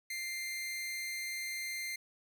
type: tone with amplitude modulation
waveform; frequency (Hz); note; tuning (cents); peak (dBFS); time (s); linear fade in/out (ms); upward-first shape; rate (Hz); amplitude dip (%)
sawtooth; 2093; C7; 0; -32; 0.1-1.96; 5; sine; 293; 35
effects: 12-bit